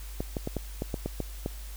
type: clicks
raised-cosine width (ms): 2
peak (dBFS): -17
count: 9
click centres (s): 0.205 / 0.368 / 0.474 / 0.567 / 0.821 / 0.942 / 1.06 / 1.203 / 1.461
effects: added 50 Hz sine -38 dBFS peak until 1.76 s + white hiss -49 dBFS RMS until 1.76 s